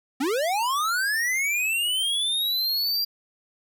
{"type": "linear sweep", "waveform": "square", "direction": "up", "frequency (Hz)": [243.8, 4790], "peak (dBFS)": -23, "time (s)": [0.2, 3.05], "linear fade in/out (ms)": 10, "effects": []}